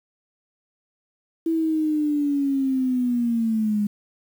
sine linear sweep, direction down, 329.6 to 204.5 Hz, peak -19 dBFS, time 1.46-3.87 s, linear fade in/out 5 ms, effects 8-bit

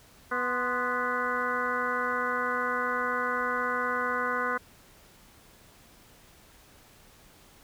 harmonic tone with a mistuned harmonic, 246.9 Hz, B3, in tune, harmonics 1 / 2 / 3 / 4 / 5 / 6 / 7 / 8, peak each -39 / -34 / -41 / -33 / -33 / -31 / -41 / -39 dBFS, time 0.31-4.58 s, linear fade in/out 10 ms, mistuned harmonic 4, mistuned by +89 cents, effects pink hiss -56 dBFS RMS until 7.63 s

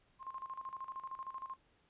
sine tone with tremolo, 1060 Hz, C6, 22 cents sharp, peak -40 dBFS, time 0.19-1.57 s, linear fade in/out 50 ms, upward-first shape square, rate 13 Hz, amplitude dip 75%, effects pink hiss -72 dBFS RMS until 1.89 s + resampled to 8000 Hz

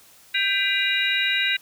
sine tone cluster, 1570 / 2005 / 2405 / 2820 / 3833 Hz, G6 / B6 / D7 / F7 / A#7, +2 / +26 / +41 / +16 / +47 cents, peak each -26 dBFS, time 0.34-1.57 s, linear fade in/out 10 ms, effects white hiss -52 dBFS RMS until 1.61 s

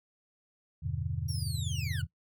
sine chord, E minor seventh, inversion none, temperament just, 82.41 / 98.89 / 123.61 / 148.33 Hz, E2 / G2 / B2 / D3, 0 / +16 / +2 / +18 cents, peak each -37 dBFS, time 0.82-2.07 s, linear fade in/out 20 ms
25% pulse linear sweep, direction down, 5680 to 1396 Hz, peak -35 dBFS, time 1.28-2.02 s, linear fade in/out 10 ms
effects noise-tail reverb RT60 0.1 s tail -17 dB re dry

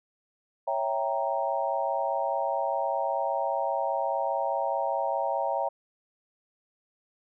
sine chord, C# diminished seventh, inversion none, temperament equal, 554.4 / 659.3 / 784 / 932.3 Hz, C#5 / E5 / G5 / Bb5, 0 / 0 / 0 / 0 cents, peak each -31 dBFS, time 0.67-5.69 s, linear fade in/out 10 ms, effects none

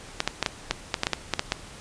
clicks, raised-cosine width 0.2 ms, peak -5 dBFS, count 12, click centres 0.204 / 0.276 / 0.427 / 0.462 / 0.71 / 0.942 / 1.034 / 1.069 / 1.133 / 1.337 / 1.394 / 1.521 s, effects pink hiss -44 dBFS RMS until 1.8 s + resampled to 22050 Hz

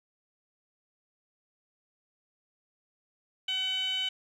15% pulse tone with band-pass filter, 755 Hz, F#5, 35 cents sharp, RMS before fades -31 dBFS, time 3.48-4.09 s, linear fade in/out 5 ms, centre 3200 Hz, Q 8.4, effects none

